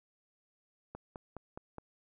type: click train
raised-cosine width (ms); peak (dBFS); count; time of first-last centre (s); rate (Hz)
1; -29; 5; 0.95-1.783; 4.8
effects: none